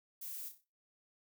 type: noise with echo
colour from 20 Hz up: violet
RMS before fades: -45 dBFS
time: 0.21-0.49 s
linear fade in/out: 10 ms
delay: 31 ms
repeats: 5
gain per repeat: -7 dB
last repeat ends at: 0.645 s
effects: noise-tail reverb RT60 0.3 s tail -20 dB re dry